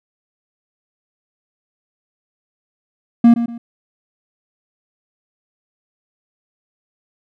triangle tone with echo, 234.6 Hz, A#3, 11 cents sharp, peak -3 dBFS, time 3.24-3.34 s, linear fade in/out 5 ms, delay 120 ms, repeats 2, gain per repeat -11 dB, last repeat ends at 3.58 s, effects none

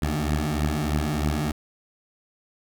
15% pulse beating tone pair, 73.42 / 76.62 Hz, D2 / D#2, 0 / -26 cents, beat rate 3.2 Hz, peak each -20 / -19 dBFS, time 0.02-1.52 s, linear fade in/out 5 ms, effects none

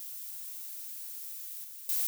violet noise with level steps, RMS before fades -42 / -46 / -30 dBFS, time 0-2.07 s, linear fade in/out 0 ms, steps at 1.64 / 1.89 s, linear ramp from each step 2 ms, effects none

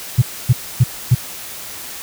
sine tone bursts, 123.47 Hz, B2, in tune, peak -5 dBFS, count 4, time 0.18-1.15 s, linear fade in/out 10 ms, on 40 ms, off 270 ms, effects tanh soft clip ceiling -1 dBFS + white hiss -31 dBFS RMS until 2.02 s

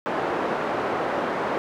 pink band-pass noise, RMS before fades -26 dBFS, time 0.06-1.58 s, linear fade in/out 0 ms, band 360 to 1200 Hz, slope 12 dB/octave, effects none

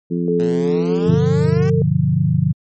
harmonic tone, 86.5 Hz, F2, 16 cents flat, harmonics 2 / 3 / 4 / 5, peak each -19 / -23 / -25 / -27 dBFS, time 0.1-1.16 s, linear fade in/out 20 ms
sine tone with pitch glide, 430.9 to 451 Hz, A4 to A4, -36 to +43 cents, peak -18 dBFS, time 0.28-1.82 s, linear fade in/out 2 ms, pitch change +79 cents, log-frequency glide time 0.51-1.46 s
10% pulse exponential sweep, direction up, 109 to 392 Hz, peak -21 dBFS, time 0.39-1.7 s, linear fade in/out 5 ms
sine chord, G dominant seventh, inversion none, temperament equal, 98 / 123.47 / 146.83 / 174.61 Hz, G2 / B2 / D3 / F3, 0 / 0 / 0 / 0 cents, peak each -22 / -20 / -16 / -18 dBFS, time 1.06-2.53 s, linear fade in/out 20 ms
effects MP3 32 kbps

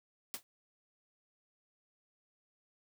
white noise with exponential decay, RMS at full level -36 dBFS, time 0.34-0.43 s, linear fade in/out 0 ms, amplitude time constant 19 ms, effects none

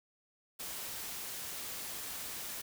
white noise, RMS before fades -42 dBFS, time 0.59-2.62 s, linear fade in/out 10 ms, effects none

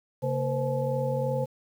sine tone cluster, 135.5 / 229.2 / 477.1 / 520 / 857 Hz, C#3 / A#3 / A#4 / C5 / A5, -39 / -29 / +40 / -11 / -46 cents, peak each -29 / -37 / -36 / -28 / -37 dBFS, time 0.22-1.46 s, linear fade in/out 20 ms, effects 9-bit

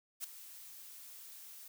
blue noise with ADSR envelope, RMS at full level -38 dBFS, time 0.2-1.68 s, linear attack 41 ms, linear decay 4 ms, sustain -14 dB, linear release 4 ms, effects none

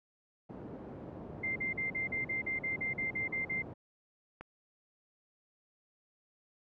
pink band-pass noise, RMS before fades -46 dBFS, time 0.49-3.74 s, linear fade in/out 10 ms, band 110 to 580 Hz, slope 12 dB/octave
sine tone bursts, 2093 Hz, C7, in tune, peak -32 dBFS, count 13, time 1.43-3.624 s, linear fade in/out 10 ms, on 130 ms, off 42 ms
click, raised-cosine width 0.5 ms, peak -30 dBFS, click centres 4.41 s
effects none

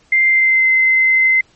sine tone with pitch glide, 2093 to 2064 Hz, C7 to C7, 0 to -24 cents, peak -9 dBFS, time 0.12-1.41 s, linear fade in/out 5 ms, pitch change -24 cents, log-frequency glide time 0.26-0.69 s, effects pink hiss -53 dBFS RMS until 1.55 s + MP3 32 kbps

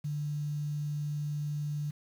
sine tone with quantisation, 147.8 Hz, D3, 11 cents sharp, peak -31 dBFS, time 0.04-1.91 s, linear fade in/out 10 ms, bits 9, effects none

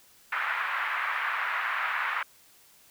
pink band-pass noise, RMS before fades -30 dBFS, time 0.32-2.23 s, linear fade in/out 5 ms, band 1100 to 2100 Hz, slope 24 dB/octave, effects white hiss -58 dBFS RMS until 2.9 s

